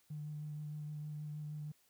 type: tone with vibrato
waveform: triangle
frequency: 150.3 Hz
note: D3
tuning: 40 cents sharp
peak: -37 dBFS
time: 0.1-1.72 s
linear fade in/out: 10 ms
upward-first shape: sine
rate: 6.4 Hz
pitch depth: 15 cents each way
effects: tanh soft clip ceiling -39 dBFS + white hiss -72 dBFS RMS until 1.89 s